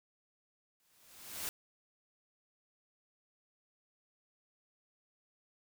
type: noise with exponential growth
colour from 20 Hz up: white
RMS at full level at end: -37 dBFS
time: 0.8-1.49 s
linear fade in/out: 0 ms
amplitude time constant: 150 ms
effects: none